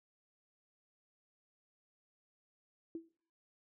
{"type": "tone with exponential decay", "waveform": "sine", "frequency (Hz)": 329.6, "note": "E4", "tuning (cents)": 0, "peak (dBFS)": -36, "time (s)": [2.95, 3.09], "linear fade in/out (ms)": 2, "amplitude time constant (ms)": 29, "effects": ["noise-tail reverb RT60 0.5 s tail -22 dB re dry"]}